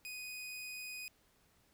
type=tone; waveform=sawtooth; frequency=2492 Hz; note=D#7; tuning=2 cents sharp; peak=-40 dBFS; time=0.05-1.08 s; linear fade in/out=0 ms; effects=pink hiss -71 dBFS RMS until 1.73 s